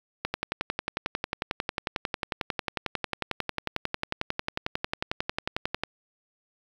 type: click train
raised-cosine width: 0.3 ms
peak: -11 dBFS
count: 63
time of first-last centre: 0.25-5.836 s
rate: 11.1 Hz
effects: 7-bit